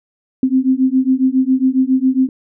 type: beating tone pair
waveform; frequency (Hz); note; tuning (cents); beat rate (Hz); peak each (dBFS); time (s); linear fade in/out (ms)
sine; 257.3 / 264.6; C4 / C4; -29 / +20; 7.3; -14; 0.43-2.29; 2
effects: none